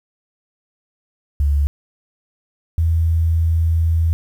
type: tone pair in turn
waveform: sine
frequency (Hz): 71.8 / 82.1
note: D2 / E2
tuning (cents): -39 / -6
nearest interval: major second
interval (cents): 233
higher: second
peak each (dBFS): -13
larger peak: neither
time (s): 1.4-1.67 / 2.78-4.13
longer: second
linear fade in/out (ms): 0
effects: 8-bit